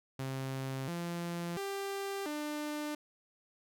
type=tone with pitch steps; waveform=sawtooth; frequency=133.3 / 171.8 / 394.9 / 298.8 Hz; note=C3 / F3 / G4 / D4; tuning=+33 / -28 / +13 / +30 cents; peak=-32 dBFS; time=0.19-2.95 s; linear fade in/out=5 ms; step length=690 ms; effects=none